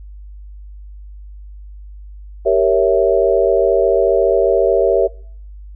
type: chord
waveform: sine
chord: G diminished seventh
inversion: none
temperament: equal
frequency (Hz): 392 / 466.2 / 554.4 / 659.3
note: G4 / Bb4 / Db5 / Fb5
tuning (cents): 0 / 0 / 0 / 0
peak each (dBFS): -16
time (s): 2.45-5.08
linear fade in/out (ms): 20
effects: noise-tail reverb RT60 0.6 s tail -25 dB re dry + added 50 Hz sine -32 dBFS peak until 5.75 s